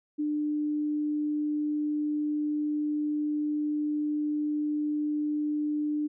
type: tone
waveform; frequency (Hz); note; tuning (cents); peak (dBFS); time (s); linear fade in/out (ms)
sine; 298.9; D4; +31; -26; 0.18-6.08; 20
effects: none